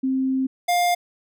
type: tone pair in turn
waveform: sine / square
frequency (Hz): 263.4 / 704.8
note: C4 / F5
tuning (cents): +12 / +16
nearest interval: octave + perfect fourth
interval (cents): 1704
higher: second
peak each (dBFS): -19 / -18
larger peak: second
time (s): 0.03-0.47 / 0.68-0.95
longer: first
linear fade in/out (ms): 10
effects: none